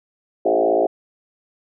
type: tone with frequency modulation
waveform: sine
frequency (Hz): 529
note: C5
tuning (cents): +19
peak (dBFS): -14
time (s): 0.45-0.87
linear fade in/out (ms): 10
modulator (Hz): 55.6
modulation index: 3.5
effects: none